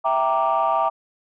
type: chord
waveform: sine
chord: E half-diminished seventh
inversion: none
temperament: equal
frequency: 659.3 / 784 / 932.3 / 1174.7 Hz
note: E5 / G5 / Bb5 / D6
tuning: 0 / 0 / 0 / 0 cents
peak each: -22 dBFS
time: 0.04-0.9 s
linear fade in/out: 20 ms
effects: tanh soft clip ceiling -11 dBFS